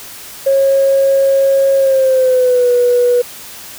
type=tone with pitch glide; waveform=sine; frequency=545 to 488.4 Hz; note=C#5 to B4; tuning=-29 to -19 cents; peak=-7 dBFS; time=0.46-3.22 s; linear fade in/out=10 ms; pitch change=-190 cents; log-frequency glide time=1.76-2.71 s; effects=tanh soft clip ceiling -3 dBFS + white hiss -32 dBFS RMS until 3.78 s